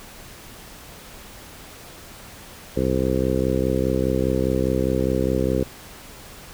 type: harmonic tone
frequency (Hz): 64.9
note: C2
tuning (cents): -13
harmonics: 1 / 2 / 3 / 4 / 5 / 6 / 7 / 8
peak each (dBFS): -27 / -27 / -27 / -27 / -27 / -27 / -27 / -27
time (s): 2.76-5.64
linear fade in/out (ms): 10
effects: pink hiss -42 dBFS RMS until 6.53 s